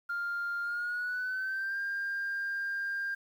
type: tone with pitch glide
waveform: sine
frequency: 1400 to 1598.9 Hz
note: F6 to G6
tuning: +4 to +34 cents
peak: -30 dBFS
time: 0.09-3.15 s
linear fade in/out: 10 ms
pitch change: +230 cents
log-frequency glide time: 0.63-1.8 s
effects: tanh soft clip ceiling -28 dBFS + 10-bit